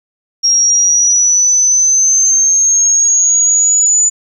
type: linear sweep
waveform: sine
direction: up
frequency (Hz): 5588 to 7000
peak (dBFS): -7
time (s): 0.43-4.1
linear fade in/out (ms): 20
effects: 8-bit